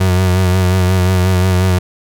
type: tone with vibrato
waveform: 35% pulse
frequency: 92.1 Hz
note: F#2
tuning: 7 cents flat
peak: -8 dBFS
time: 0-1.79 s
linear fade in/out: 10 ms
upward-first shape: sine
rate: 5.6 Hz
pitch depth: 39 cents each way
effects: none